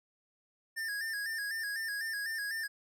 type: tone with vibrato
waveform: square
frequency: 1725 Hz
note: A6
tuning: 35 cents flat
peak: -35 dBFS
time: 0.76-2.68 s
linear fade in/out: 20 ms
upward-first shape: square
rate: 4 Hz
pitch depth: 71 cents each way
effects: none